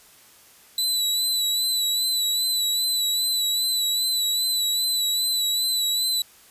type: tone with vibrato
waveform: sawtooth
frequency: 3966 Hz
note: B7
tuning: 7 cents sharp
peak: -18 dBFS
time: 0.78-6.22 s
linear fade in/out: 2 ms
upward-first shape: sine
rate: 2.5 Hz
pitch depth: 39 cents each way
effects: white hiss -52 dBFS RMS until 6.5 s + resampled to 32000 Hz